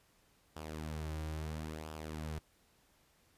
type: tone with flanger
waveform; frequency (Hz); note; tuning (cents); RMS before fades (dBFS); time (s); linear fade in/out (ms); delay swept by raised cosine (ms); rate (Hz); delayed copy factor
sawtooth; 77.9; D#2; +3; -42; 0.56-2.39; 5; 0.47 to 4.67; 0.74; -0.6
effects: pink hiss -70 dBFS RMS until 3.37 s + resampled to 32000 Hz